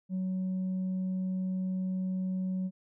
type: tone with tanh clipping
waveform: sine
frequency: 186.4 Hz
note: F#3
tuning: 13 cents sharp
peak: -30 dBFS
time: 0.09-2.71 s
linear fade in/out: 50 ms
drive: 1 dB
effects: none